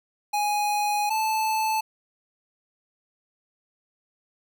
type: tone pair in turn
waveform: square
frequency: 830.6 / 874.4 Hz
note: G#5 / A5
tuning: 0 / -11 cents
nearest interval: minor second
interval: 89 cents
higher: second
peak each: -23 dBFS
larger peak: neither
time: 0.33-1.1 / 1.1-1.81 s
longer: first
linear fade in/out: 10 ms
effects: none